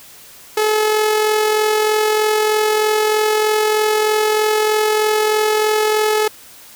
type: tone with amplitude modulation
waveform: sawtooth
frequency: 428.8 Hz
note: A4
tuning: 45 cents flat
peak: -8 dBFS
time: 0.57-6.28 s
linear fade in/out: 5 ms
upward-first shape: sine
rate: 43.2 Hz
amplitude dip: 35%
effects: white hiss -41 dBFS RMS until 6.75 s